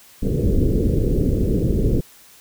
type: low-pass noise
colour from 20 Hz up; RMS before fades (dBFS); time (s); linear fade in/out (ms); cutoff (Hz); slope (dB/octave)
pink; -18; 0.22-2.01; 10; 480; 48
effects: white hiss -48 dBFS RMS until 2.4 s